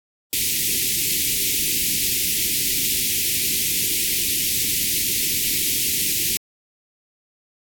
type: band-stop noise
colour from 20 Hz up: white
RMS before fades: -21 dBFS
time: 0.33-6.37 s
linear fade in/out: 0 ms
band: 400 to 2100 Hz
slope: 48 dB/octave
effects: AAC 64 kbps